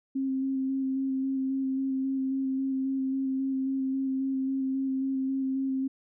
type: tone with vibrato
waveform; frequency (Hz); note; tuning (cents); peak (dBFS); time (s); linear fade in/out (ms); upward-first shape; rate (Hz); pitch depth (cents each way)
sine; 266.6; C4; +33; -26; 0.15-5.88; 10; square; 3.7; 12
effects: none